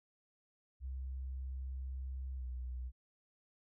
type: tone with pitch glide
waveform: sine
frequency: 65.41 to 62.42 Hz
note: C2 to B1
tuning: 0 to +19 cents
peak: -39 dBFS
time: 0.8-2.92 s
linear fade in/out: 50 ms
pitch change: -81 cents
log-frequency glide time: 2.37-2.44 s
effects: none